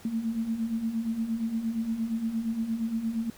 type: beating tone pair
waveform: sine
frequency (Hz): 220 / 228.6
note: A3 / A#3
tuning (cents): 0 / -34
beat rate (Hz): 8.6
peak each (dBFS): -34 / -28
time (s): 0.05-3.3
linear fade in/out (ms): 2
effects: pink hiss -52 dBFS RMS until 3.37 s

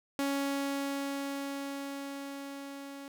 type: tone with level ramp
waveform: sawtooth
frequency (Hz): 278.2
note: C#4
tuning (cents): +6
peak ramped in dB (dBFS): -25 to -39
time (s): 0.19-3.08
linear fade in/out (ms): 0
effects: none

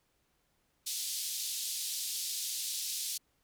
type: band-pass noise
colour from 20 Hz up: pink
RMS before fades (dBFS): -37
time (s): 0.86-3.18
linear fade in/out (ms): 10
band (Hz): 3700 to 14000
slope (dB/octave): 24
effects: pink hiss -75 dBFS RMS until 3.43 s

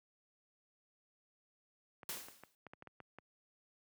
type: clicks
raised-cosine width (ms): 0.5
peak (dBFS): -36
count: 12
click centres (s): 2.032 / 2.095 / 2.128 / 2.172 / 2.285 / 2.436 / 2.667 / 2.735 / 2.824 / 2.873 / 3.003 / 3.186
type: noise with exponential decay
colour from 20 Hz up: white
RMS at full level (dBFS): -40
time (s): 2.09-2.55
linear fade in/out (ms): 1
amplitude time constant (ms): 100
effects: high-pass 100 Hz 12 dB/octave

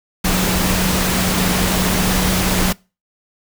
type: tone in noise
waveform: sine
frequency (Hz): 184.8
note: F#3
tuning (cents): -2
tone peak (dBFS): -19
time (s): 0.24-2.73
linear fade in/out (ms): 10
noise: pink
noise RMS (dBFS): -18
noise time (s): 0.24-2.73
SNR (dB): -4
effects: noise-tail reverb RT60 0.3 s tail -24 dB re dry

